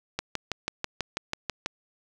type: click train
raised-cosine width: 0.2 ms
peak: -11 dBFS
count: 10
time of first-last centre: 0.19-1.661 s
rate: 6.12 Hz
effects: none